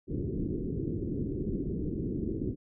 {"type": "low-pass noise", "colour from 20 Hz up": "white", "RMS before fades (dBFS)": -33, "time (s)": [0.07, 2.56], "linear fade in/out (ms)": 50, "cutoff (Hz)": 390, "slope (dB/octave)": 48, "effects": []}